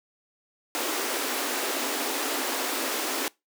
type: high-pass noise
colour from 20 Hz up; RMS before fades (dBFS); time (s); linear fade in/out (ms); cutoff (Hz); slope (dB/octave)
pink; -29; 0.75-3.28; 0; 250; 96
effects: noise-tail reverb RT60 0.2 s tail -23 dB re dry